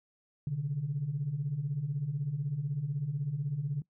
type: beating tone pair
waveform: sine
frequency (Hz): 130.81 / 146.81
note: C3 / D3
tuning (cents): 0 / 0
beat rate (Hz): 16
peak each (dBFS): -36 / -31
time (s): 0.47-3.82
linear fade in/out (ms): 2
effects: noise-tail reverb RT60 0.1 s tail -21 dB re dry + tanh soft clip ceiling -23 dBFS